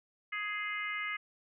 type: harmonic tone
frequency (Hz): 417.1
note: G#4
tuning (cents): +7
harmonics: 3 / 4 / 5 / 6 / 7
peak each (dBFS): -41 / -42 / -36 / -46 / -47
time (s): 0.32-1.17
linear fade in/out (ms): 10
effects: none